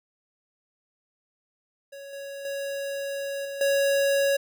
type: tone with level steps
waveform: square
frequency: 556 Hz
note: C#5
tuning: 5 cents sharp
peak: -40 / -36 / -30 / -33 / -21 dBFS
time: 1.92-4.37 s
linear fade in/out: 10 ms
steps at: 2.13 / 2.45 / 3.45 / 3.61 s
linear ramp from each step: 2 ms
effects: none